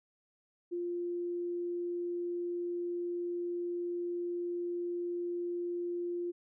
sine tone, 349.2 Hz, F4, in tune, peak -33 dBFS, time 0.71-6.32 s, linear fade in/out 20 ms, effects none

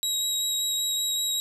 25% pulse tone with vibrato, 3834 Hz, A#7, 48 cents sharp, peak -20 dBFS, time 0.03-1.4 s, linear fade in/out 0 ms, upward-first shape triangle, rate 5.2 Hz, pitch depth 12 cents each way, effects none

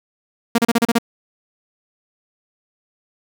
sawtooth tone bursts, 233.1 Hz, A#3, in tune, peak -8 dBFS, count 7, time 0.55-0.985 s, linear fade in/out 5 ms, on 33 ms, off 34 ms, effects none

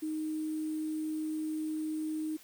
sine tone with sample-and-hold, 311.1 Hz, D#4, in tune, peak -32 dBFS, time 0.02-2.37 s, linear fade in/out 10 ms, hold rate 8820 Hz, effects white hiss -57 dBFS RMS until 2.43 s

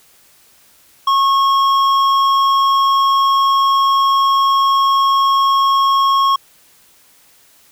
triangle tone with hard clipping, 1092 Hz, C#6, 26 cents flat, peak -12 dBFS, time 1.07-6.36 s, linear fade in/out 5 ms, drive 12 dB, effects white hiss -50 dBFS RMS until 7.71 s

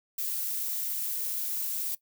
violet noise, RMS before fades -32 dBFS, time 0.18-1.95 s, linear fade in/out 5 ms, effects noise-tail reverb RT60 0.1 s tail -18 dB re dry

